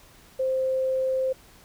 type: tone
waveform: sine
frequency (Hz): 523.3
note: C5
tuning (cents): 0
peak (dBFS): -22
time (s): 0.39-1.33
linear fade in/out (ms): 10
effects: pink hiss -53 dBFS RMS until 1.64 s